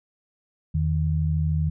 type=tone pair together; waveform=sine; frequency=82.41 / 155.56 Hz; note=E2 / D#3; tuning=0 / 0 cents; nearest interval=major seventh; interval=1100 cents; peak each=-23 dBFS; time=0.74-1.7 s; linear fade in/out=10 ms; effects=none